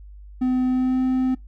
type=tone with pitch glide; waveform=triangle; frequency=254.6 to 257.9 Hz; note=C4 to C4; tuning=-47 to -25 cents; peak=-16 dBFS; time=0.41-1.35 s; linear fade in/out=10 ms; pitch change=+22 cents; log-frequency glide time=0.66-1.01 s; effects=noise-tail reverb RT60 0.2 s tail -23 dB re dry + added 50 Hz sine -39 dBFS peak until 1.47 s